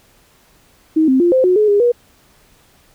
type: tone with pitch steps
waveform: sine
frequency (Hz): 315.9 / 261.9 / 347.7 / 519 / 364.7 / 424.8 / 407.9 / 481.4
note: D#4 / C4 / F4 / C5 / F#4 / G#4 / G#4 / B4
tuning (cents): +26 / +2 / -8 / -14 / -25 / +39 / -31 / -44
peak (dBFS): -9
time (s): 0.96-1.92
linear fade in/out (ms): 10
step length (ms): 120
effects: pink hiss -52 dBFS RMS until 2.94 s